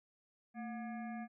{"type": "harmonic tone with a mistuned harmonic", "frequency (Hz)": 240, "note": "B3", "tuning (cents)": -49, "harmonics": [1, 3, 5, 7, 9, 10], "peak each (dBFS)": [-42, -47, -59, -54, -59, -64], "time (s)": [0.54, 1.28], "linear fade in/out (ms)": 50, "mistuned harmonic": 1, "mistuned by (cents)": -120, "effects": []}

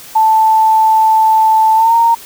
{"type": "tone with pitch glide", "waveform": "sine", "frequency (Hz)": [880, 924.3], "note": ["A5", "A#5"], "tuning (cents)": [0, -15], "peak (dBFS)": -6, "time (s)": [0.15, 2.15], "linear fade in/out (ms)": 10, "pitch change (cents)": 85, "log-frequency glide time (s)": [1.75, 1.94], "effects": ["white hiss -34 dBFS RMS until 2.25 s"]}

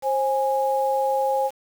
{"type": "tone pair together", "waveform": "sine", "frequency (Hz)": [532, 826.9], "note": ["C5", "G#5"], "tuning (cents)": [29, -8], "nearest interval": "minor sixth", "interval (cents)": 763, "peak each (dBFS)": -22, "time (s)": [0.02, 1.51], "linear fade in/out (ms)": 50, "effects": ["7-bit"]}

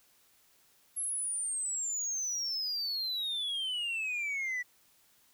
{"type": "exponential sweep", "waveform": "sine", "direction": "down", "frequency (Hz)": [11230, 1943], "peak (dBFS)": -29, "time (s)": [0.96, 4.63], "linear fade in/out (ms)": 20, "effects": ["tanh soft clip ceiling -31 dBFS", "white hiss -66 dBFS RMS until 5.33 s"]}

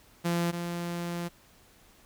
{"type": "tone pair in turn", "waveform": "sawtooth", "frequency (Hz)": [171.5, 172.49], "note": ["F3", "F3"], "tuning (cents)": [-31, -21], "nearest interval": "unison", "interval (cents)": 10, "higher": "second", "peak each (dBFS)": [-22, -28], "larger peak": "first", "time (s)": [[0.24, 0.52], [0.52, 1.29]], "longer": "second", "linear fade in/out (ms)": 20, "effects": ["pink hiss -59 dBFS RMS until 2.05 s"]}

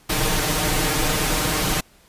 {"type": "noise with comb filter", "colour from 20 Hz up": "pink", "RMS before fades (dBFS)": -21, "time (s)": [0.09, 1.81], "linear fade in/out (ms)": 10, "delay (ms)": 6.5, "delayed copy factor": 0.75, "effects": ["pink hiss -54 dBFS RMS until 2.08 s", "resampled to 32000 Hz"]}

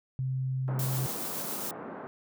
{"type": "tone", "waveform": "sine", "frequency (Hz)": 130.81, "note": "C3", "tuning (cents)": 0, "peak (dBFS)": -28, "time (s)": [0.19, 1.06], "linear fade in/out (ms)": 0}
{"type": "band-pass noise", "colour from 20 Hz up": "pink", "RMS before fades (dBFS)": -41, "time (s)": [0.68, 2.07], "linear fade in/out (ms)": 0, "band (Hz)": [170, 1400], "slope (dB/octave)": 24}
{"type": "noise with tremolo", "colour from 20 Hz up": "blue", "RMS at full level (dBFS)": -35, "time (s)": [0.79, 1.71], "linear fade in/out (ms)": 2, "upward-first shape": "sine", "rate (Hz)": 7.2, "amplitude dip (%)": 25}
{"effects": []}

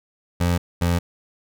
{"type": "tone pair in turn", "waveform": "25% pulse", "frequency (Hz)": [87.31, 86.56], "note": ["F2", "F2"], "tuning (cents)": [0, -15], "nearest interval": "unison", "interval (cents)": 15, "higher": "first", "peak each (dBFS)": -14, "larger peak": "neither", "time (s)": [[0.4, 0.58], [0.81, 0.99]], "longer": "neither", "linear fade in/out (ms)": 10, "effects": []}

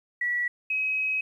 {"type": "tone pair in turn", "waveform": "sine", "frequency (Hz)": [1942, 2544], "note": ["B6", "D#7"], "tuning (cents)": [-30, 38], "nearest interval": "perfect fourth", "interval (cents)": 468, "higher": "second", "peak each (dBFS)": -24, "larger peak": "neither", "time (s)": [[0.21, 0.48], [0.7, 1.21]], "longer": "second", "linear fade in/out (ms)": 5, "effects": ["10-bit"]}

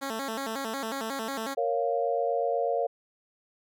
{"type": "tone with vibrato", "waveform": "10% pulse", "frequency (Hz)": 246.9, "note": "B3", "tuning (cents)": 0, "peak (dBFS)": -23, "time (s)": [0.01, 1.55], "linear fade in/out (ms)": 20, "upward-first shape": "square", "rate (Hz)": 5.5, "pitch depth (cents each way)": 180}
{"type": "chord", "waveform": "sine", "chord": "Bb minor", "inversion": "none", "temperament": "equal", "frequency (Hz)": [466.2, 554.4, 698.5], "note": ["Bb4", "Db5", "F5"], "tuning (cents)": [0, 0, 0], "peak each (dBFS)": -29, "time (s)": [1.57, 2.87], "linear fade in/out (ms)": 10}
{"effects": []}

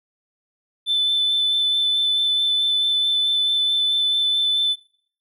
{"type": "tone with vibrato", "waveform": "triangle", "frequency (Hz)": 3520, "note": "A7", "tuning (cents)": 0, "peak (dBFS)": -14, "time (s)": [0.86, 4.76], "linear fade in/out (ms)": 50, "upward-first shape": "sine", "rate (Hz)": 4.6, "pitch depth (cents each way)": 10, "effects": ["noise-tail reverb RT60 0.6 s tail -26 dB re dry", "tanh soft clip ceiling -14 dBFS"]}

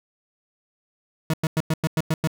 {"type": "tone bursts", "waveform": "40% pulse", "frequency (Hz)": 158.7, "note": "D#3", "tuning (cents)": 35, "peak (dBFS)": -18, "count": 8, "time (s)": [1.3, 2.274], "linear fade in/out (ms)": 2, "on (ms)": 36, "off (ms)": 98, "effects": []}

